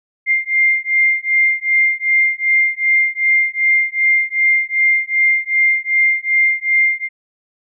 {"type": "beating tone pair", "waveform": "sine", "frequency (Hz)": [2104, 2106.6], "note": ["C7", "C7"], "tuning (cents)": [9, 11], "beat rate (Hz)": 2.6, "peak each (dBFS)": -15, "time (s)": [0.26, 7.09], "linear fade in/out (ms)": 50, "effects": []}